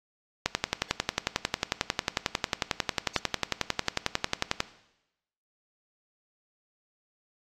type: click train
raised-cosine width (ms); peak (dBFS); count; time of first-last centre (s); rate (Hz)
0.2; -6; 47; 0.46-4.604; 11.1
effects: noise-tail reverb RT60 0.9 s tail -17 dB re dry + AAC 48 kbps